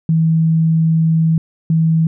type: tone pair in turn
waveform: sine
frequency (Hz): 161.8 / 161.8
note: E3 / E3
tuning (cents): -32 / -32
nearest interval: unison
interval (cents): 0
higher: neither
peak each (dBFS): -10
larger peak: neither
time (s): 0.09-1.38 / 1.7-2.07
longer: first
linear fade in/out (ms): 2
effects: none